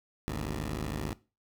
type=tone pair together; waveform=10% pulse; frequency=53.1 / 75.1 Hz; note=G#1 / D2; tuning=+39 / +39 cents; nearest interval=tritone; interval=600 cents; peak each=-27 / -28 dBFS; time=0.28-1.13 s; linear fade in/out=0 ms; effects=noise-tail reverb RT60 0.3 s tail -19 dB re dry